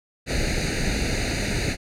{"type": "noise with comb filter", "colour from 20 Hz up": "pink", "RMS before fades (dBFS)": -24, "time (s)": [0.26, 1.77], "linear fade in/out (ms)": 50, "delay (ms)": 0.46, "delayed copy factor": 0.95, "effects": ["low-pass 7000 Hz 12 dB/octave"]}